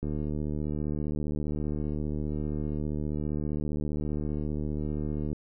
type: click train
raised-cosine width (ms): 3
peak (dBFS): -20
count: 399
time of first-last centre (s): 0.03-5.33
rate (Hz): 75.1
effects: none